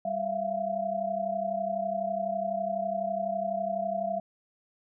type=tone cluster; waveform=sine; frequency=196.8 / 666 / 698 Hz; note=G3 / E5 / F5; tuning=+7 / +18 / -1 cents; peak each=-38 / -30 / -32 dBFS; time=0.05-4.2 s; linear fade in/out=5 ms; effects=none